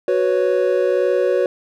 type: chord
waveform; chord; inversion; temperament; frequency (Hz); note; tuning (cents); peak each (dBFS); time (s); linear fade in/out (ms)
triangle; F# suspended fourth; none; just; 370 / 493.3 / 555; F#4 / B4 / C#5; 0 / -2 / +2; -17; 0.08-1.46; 2
effects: none